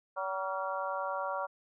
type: harmonic tone with a mistuned harmonic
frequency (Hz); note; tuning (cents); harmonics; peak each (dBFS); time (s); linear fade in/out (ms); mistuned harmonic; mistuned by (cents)
190; F#3; +46; 3 / 4 / 5 / 6 / 7; -37 / -40 / -38 / -39 / -40; 0.16-1.47; 20; 7; +65
effects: none